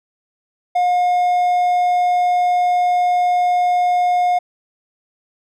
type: tone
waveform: triangle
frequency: 716 Hz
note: F5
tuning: 43 cents sharp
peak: -11 dBFS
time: 0.75-4.39 s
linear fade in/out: 10 ms
effects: none